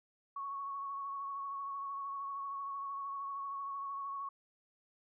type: tone with vibrato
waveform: sine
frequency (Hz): 1108.7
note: C#6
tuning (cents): 0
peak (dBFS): -38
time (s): 0.36-4.29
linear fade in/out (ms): 5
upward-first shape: sine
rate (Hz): 13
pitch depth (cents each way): 23
effects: none